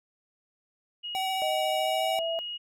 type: tone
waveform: sine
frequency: 2883 Hz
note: F#7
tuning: 46 cents flat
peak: -33 dBFS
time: 1.03-2.58 s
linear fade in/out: 20 ms
type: tone with vibrato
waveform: square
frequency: 760 Hz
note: F#5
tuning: 46 cents sharp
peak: -29 dBFS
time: 1.15-2.19 s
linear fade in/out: 0 ms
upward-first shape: sine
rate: 14 Hz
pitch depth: 11 cents each way
type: tone with pitch glide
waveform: sine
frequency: 625 to 661 Hz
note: D#5 to E5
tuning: +8 to +5 cents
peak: -28 dBFS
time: 1.42-2.39 s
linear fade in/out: 0 ms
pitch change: +97 cents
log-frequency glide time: 1.75-2.25 s
effects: none